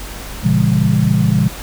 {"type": "chord", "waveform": "sine", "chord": "A# diminished seventh", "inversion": "none", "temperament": "just", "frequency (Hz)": [116.54, 139.85, 167.82, 201.4], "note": ["A#2", "C#3", "E3", "G3"], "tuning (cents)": [0, 16, 31, 47], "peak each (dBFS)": -16, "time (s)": [0.43, 1.49], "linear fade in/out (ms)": 20, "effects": ["added 48 Hz sine -31 dBFS peak until 1.62 s", "pink hiss -31 dBFS RMS until 1.62 s"]}